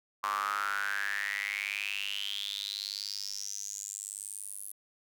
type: tone with high-pass filter sweep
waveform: square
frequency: 50.4 Hz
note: G1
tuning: 49 cents sharp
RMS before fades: -36 dBFS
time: 0.23-4.72 s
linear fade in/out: 5 ms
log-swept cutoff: 1100 to 11000 Hz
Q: 9.2
effects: none